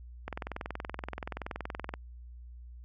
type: click train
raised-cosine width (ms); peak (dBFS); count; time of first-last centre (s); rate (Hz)
0.5; -21; 36; 0.28-1.939; 21.1
effects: added 60 Hz sine -45 dBFS peak until 2.84 s